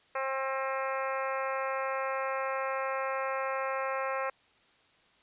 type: harmonic tone with a mistuned harmonic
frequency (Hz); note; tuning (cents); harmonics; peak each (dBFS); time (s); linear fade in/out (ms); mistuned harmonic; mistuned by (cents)
267; C4; +35; 2 / 3 / 4 / 5 / 6 / 7 / 8 / 9 / 10; -34 / -39 / -36 / -38 / -43 / -42 / -44 / -46 / -49; 0.15-4.3; 5; 10; -41
effects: white hiss -64 dBFS RMS until 5.22 s + resampled to 8000 Hz